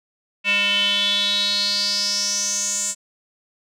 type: tone with band-pass filter sweep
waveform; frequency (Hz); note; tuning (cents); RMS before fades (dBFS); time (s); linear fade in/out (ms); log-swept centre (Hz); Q
square; 202.6; G#3; -43; -21; 0.44-2.95; 50; 2600 to 7500; 7.6
effects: none